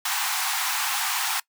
pink high-pass noise, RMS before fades -26 dBFS, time 0.05-1.4 s, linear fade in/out 5 ms, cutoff 760 Hz, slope 96 dB/octave, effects noise-tail reverb RT60 0.1 s tail -22 dB re dry

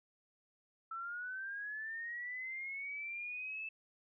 sine linear sweep, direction up, 1318.5 to 2637 Hz, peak -40 dBFS, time 0.91-3.69 s, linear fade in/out 5 ms, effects none

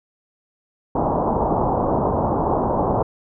white low-pass noise, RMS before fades -20 dBFS, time 0.95-3.03 s, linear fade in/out 5 ms, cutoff 990 Hz, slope 48 dB/octave, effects none

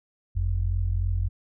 sine tone pair together, 46.72 / 90 Hz, F#1 / F#2, +18 / -47 cents, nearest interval major seventh, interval 1135 cents, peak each -25 dBFS, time 0.35-1.29 s, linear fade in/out 20 ms, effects none

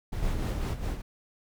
brown noise, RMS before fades -33 dBFS, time 0.12-0.74 s, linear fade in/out 10 ms
brown noise with tremolo, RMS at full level -29 dBFS, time 0.22-1.02 s, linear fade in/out 10 ms, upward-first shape sine, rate 4.9 Hz, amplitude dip 65%
effects none

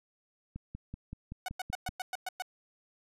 click train, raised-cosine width 5 ms, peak -28 dBFS, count 8, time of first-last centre 0.56-1.891 s, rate 5.26 Hz
sawtooth tone bursts, 740 Hz, F#5, in tune, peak -30 dBFS, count 8, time 1.46-2.422 s, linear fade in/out 2 ms, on 24 ms, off 110 ms
effects resampled to 32000 Hz

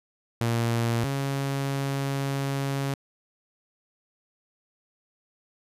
sawtooth tone pair in turn, 116.54 / 137.9 Hz, A#2 / C#3, 0 / -9 cents, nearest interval minor third, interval 291 cents, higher second, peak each -19 / -22 dBFS, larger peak first, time 0.41-1.04 / 1.04-2.94 s, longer second, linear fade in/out 0 ms, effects resampled to 32000 Hz

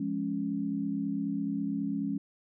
sine chord, Db major, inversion first, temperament just, 173.24 / 207.9 / 277.2 Hz, F3 / Ab3 / Db4, -14 / +2 / 0 cents, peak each -37 / -33 / -32 dBFS, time 0-2.18 s, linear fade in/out 5 ms, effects none

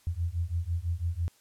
sine beating tone pair, 82.41 / 88.41 Hz, E2 / F2, 0 / +22 cents, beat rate 6 Hz, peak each -31 dBFS, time 0.07-1.28 s, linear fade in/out 0 ms, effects white hiss -63 dBFS RMS until 1.4 s + low-pass 12000 Hz 12 dB/octave

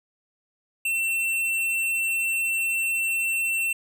sine tone with tanh clipping, 2698 Hz, E7, 40 cents sharp, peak -24 dBFS, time 0.85-3.73 s, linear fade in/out 5 ms, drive 15 dB, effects none

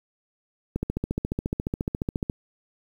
click train, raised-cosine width 3 ms, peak -13 dBFS, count 23, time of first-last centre 0.76-2.298 s, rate 14.3 Hz, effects 8-bit

